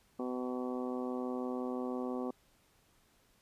harmonic tone, 125.9 Hz, B2, 34 cents sharp, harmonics 2 / 3 / 4 / 5 / 6 / 7 / 8 / 9, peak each -37 / -41 / -42 / -49 / -47 / -52 / -54 / -49 dBFS, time 0.19-2.31 s, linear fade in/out 5 ms, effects pink hiss -69 dBFS RMS until 3.41 s + resampled to 32000 Hz

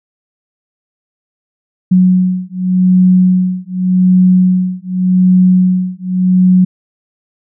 sine beating tone pair, 183.2 / 184.06 Hz, F#3 / F#3, -17 / -9 cents, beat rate 0.86 Hz, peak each -10 dBFS, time 1.91-6.65 s, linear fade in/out 10 ms, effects none

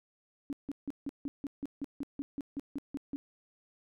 sine tone bursts, 280.6 Hz, C#4, 21 cents sharp, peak -33 dBFS, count 15, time 0.5-3.16 s, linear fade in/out 0 ms, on 28 ms, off 160 ms, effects none

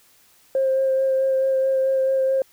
sine tone with vibrato, 531 Hz, C5, 25 cents sharp, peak -16 dBFS, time 0.55-2.42 s, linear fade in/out 2 ms, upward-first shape sine, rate 4.6 Hz, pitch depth 13 cents each way, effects tanh soft clip ceiling -12 dBFS + white hiss -56 dBFS RMS until 2.52 s

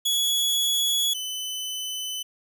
sawtooth tone pair in turn, 3373 / 3020 Hz, G#7 / F#7, +26 / +35 cents, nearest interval major second, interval 191 cents, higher first, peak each -18 / -26 dBFS, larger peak first, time 0.05-1.14 / 1.14-2.23 s, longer neither, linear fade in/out 10 ms, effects none

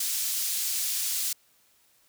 pink high-pass noise, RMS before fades -29 dBFS, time 0-1.33 s, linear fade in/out 5 ms, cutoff 5300 Hz, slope 12 dB/octave, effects white hiss -64 dBFS RMS until 2.08 s

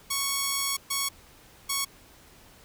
5% pulse tone bursts at uneven times, 1108.7 Hz, C#6, in tune, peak -14 dBFS, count 3, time 0.1-0.77 / 0.9-1.09 / 1.69-1.85 s, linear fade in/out 10 ms, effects pink hiss -54 dBFS RMS until 2.64 s

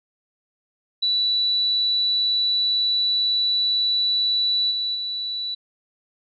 sine tone with level steps, 3951 Hz, B7, in tune, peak -18 / -22 / -25 dBFS, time 1.02-5.55 s, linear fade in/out 10 ms, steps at 4.7 / 4.94 s, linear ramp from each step 20 ms, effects none

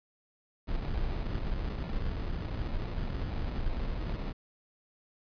brown noise with sample-and-hold, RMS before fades -33 dBFS, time 0.67-4.33 s, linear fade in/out 20 ms, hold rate 1575 Hz, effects resampled to 11025 Hz

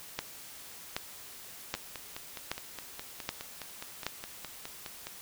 two click trains, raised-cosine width 0.2 ms, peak -22 / -14 dBFS, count 17 / 6, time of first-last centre 1.75-5.07 / 0.19-4.066 s, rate 4.82 / 1.29 Hz, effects white hiss -48 dBFS RMS until 5.21 s

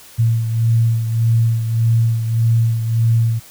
sine beating tone pair, 114.2 / 115.9 Hz, A#2 / A#2, -35 / -10 cents, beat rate 1.7 Hz, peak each -13 / -21 dBFS, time 0.18-3.4 s, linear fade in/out 20 ms, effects white hiss -42 dBFS RMS until 3.5 s

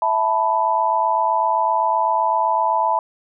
sine chord, E suspended fourth, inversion none, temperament equal with one note detuned, 657 / 880 / 987.8 Hz, E5 / A5 / B5, -6 / 0 / 0 cents, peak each -23 / -19 / -19 dBFS, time 0.02-2.99 s, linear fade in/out 2 ms, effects none

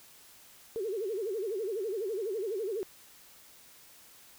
sine tone with vibrato, 415.3 Hz, G#4, in tune, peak -31 dBFS, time 0.76-2.83 s, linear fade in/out 0 ms, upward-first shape sine, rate 12 Hz, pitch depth 200 cents each way, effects white hiss -56 dBFS RMS until 4.38 s

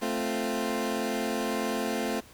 20% pulse chord, F major, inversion first, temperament equal, 220 / 261.6 / 349.2 Hz, A3 / C4 / F4, 0 / 0 / 0 cents, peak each -26 / -28 / -29 dBFS, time 0.01-2.21 s, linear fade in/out 20 ms, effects pink hiss -53 dBFS RMS until 2.33 s

